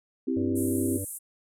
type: chord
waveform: sine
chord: C major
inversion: none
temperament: equal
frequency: 261.6 / 329.6 / 392 Hz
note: C4 / E4 / G4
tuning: 0 / 0 / 0 cents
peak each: -27 / -30 / -32 dBFS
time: 0.27-0.98 s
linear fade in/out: 10 ms
type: harmonic tone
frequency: 97 Hz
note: G2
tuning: 18 cents flat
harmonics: 1 / 3 / 5 / 6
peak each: -33 / -37 / -41 / -44 dBFS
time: 0.36-1.05 s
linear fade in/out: 10 ms
type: band-pass noise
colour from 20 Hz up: pink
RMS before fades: -38 dBFS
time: 0.55-1.19 s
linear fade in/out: 20 ms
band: 8600 to 12000 Hz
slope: 48 dB/octave
effects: none